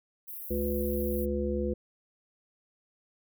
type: high-pass noise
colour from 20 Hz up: pink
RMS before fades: -41 dBFS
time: 0.27-1.26 s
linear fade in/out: 20 ms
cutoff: 12000 Hz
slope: 48 dB/octave
type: harmonic tone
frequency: 71 Hz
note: C#2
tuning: 42 cents sharp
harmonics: 1 / 3 / 5 / 7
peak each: -33 / -33 / -33 / -33 dBFS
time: 0.5-1.74 s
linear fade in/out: 10 ms
effects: none